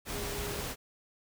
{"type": "tone in noise", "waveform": "sine", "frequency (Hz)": 409.3, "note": "G#4", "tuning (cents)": -25, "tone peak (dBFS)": -40, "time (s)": [0.11, 0.64], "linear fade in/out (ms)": 50, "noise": "pink", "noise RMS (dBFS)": -37, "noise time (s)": [0.05, 0.76], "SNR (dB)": -6, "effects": []}